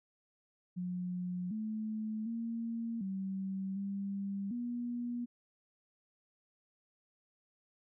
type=tone with pitch steps; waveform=sine; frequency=179.8 / 216.9 / 230 / 192.1 / 198 / 240.8 Hz; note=F#3 / A3 / A#3 / G3 / G3 / B3; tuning=-49 / -25 / -23 / -35 / +18 / -44 cents; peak=-35 dBFS; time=0.76-5.26 s; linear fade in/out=20 ms; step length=750 ms; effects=none